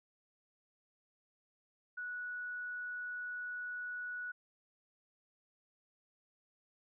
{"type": "tone", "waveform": "sine", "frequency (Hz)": 1470, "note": "F#6", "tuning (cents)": -12, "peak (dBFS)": -39, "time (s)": [1.97, 4.32], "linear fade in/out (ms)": 10, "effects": []}